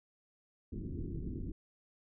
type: low-pass noise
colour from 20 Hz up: pink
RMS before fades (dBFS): -40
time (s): 0.72-1.52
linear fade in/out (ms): 5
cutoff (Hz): 370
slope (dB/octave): 48
effects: none